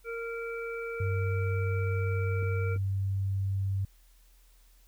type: harmonic tone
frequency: 462.4 Hz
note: A#4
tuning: 14 cents flat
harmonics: 1 / 3 / 5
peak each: -35 / -40 / -42 dBFS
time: 0.04-2.78 s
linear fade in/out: 50 ms
type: tone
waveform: sine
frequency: 97.3 Hz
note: G2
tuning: 12 cents flat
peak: -27 dBFS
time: 1-3.85 s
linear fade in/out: 5 ms
type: clicks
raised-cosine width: 3 ms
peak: -32 dBFS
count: 2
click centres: 2.427 / 2.762 s
effects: added 41 Hz sine -57 dBFS peak until 4.87 s + white hiss -66 dBFS RMS until 4.87 s